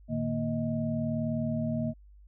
sine tone cluster, 110.5 / 150 / 231.6 / 629 Hz, A2 / D3 / A#3 / D#5, +8 / +37 / -11 / +19 cents, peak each -36 / -34 / -30 / -36 dBFS, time 0.08-1.94 s, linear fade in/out 50 ms, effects added 50 Hz sine -51 dBFS peak until 2.27 s

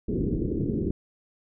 white low-pass noise, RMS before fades -27 dBFS, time 0.08-0.91 s, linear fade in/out 5 ms, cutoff 400 Hz, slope 48 dB/octave, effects none

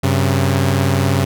sawtooth tone pair together, 95.34 / 135 Hz, G2 / C#3, -48 / -45 cents, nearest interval tritone, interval 603 cents, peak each -12 dBFS, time 0.03-1.25 s, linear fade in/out 10 ms, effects none

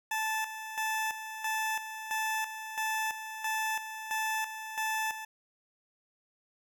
20% pulse tone with tremolo, 875 Hz, A5, 10 cents flat, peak -25 dBFS, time 0.11-5.25 s, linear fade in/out 5 ms, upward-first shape square, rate 1.5 Hz, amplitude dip 65%, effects none

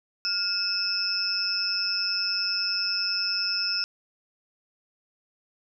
sine tone cluster, 1417 / 2599 / 5200 / 5390 Hz, F6 / E7 / E8 / E8, +25 / -25 / -24 / +38 cents, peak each -34 / -35 / -27 / -29 dBFS, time 0.25-3.84 s, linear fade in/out 0 ms, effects none

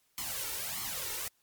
white noise with flanger, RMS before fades -37 dBFS, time 0.18-1.28 s, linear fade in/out 0 ms, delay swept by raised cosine 0.93 to 2.23 ms, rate 1.6 Hz, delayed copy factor +0.8, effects white hiss -72 dBFS RMS until 1.42 s + MP3 96 kbps

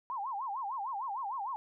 sine tone with vibrato, 927 Hz, A#5, 10 cents flat, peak -34 dBFS, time 0.1-1.56 s, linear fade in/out 0 ms, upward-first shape sine, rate 6.6 Hz, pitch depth 290 cents each way, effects none

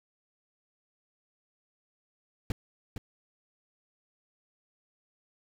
brown noise with echo, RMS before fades -28 dBFS, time 2.5-2.52 s, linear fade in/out 2 ms, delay 460 ms, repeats 1, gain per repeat -7 dB, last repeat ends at 2.98 s, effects none

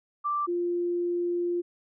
sine tone pair in turn, 1174.7 / 349.2 Hz, D6 / F4, 0 / 0 cents, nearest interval octave + major sixth, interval 2100 cents, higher first, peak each -25 dBFS, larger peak neither, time 0.24-0.47 / 0.47-1.62 s, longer second, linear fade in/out 20 ms, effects none

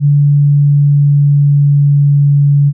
sine tone with pitch glide, 144.3 to 142.89 Hz, D3 to D3, -30 to -47 cents, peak -5 dBFS, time 0-2.73 s, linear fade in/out 50 ms, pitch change -17 cents, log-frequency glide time 0.11-2.39 s, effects none

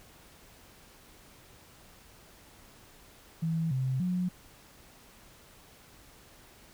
sine tone with pitch steps, 163.2 / 130.7 / 180.7 Hz, E3 / C3 / F#3, -17 / -1 / -41 cents, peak -27 dBFS, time 3.42-4.29 s, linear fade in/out 10 ms, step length 290 ms, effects pink hiss -56 dBFS RMS until 6.73 s

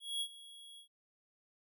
square tone with ADSR envelope, 3324 Hz, G#7, 1 cent sharp, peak -34 dBFS, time 0-0.88 s, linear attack 210 ms, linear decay 68 ms, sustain -18 dB, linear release 96 ms, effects none

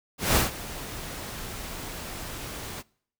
pink noise with ADSR envelope, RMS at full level -20 dBFS, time 0.18-2.83 s, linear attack 180 ms, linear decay 140 ms, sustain -17 dB, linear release 34 ms, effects noise-tail reverb RT60 0.6 s tail -25 dB re dry

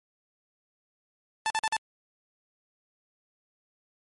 sawtooth tone bursts, 880 Hz, A5, in tune, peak -21 dBFS, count 4, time 1.46-1.766 s, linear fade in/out 0 ms, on 42 ms, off 46 ms, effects MP3 48 kbps

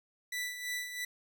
sawtooth tone with tremolo, 1975.5 Hz, B6, in tune, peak -30 dBFS, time 0.32-1.05 s, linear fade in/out 5 ms, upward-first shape sine, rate 3 Hz, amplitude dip 60%, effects none

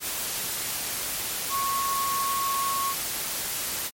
sine tone in noise, 1100 Hz, C#6, 14 cents flat, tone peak -25 dBFS, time 1.49-2.95 s, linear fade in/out 50 ms, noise white, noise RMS -30 dBFS, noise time 0-3.91 s, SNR +2 dB, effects MP3 64 kbps

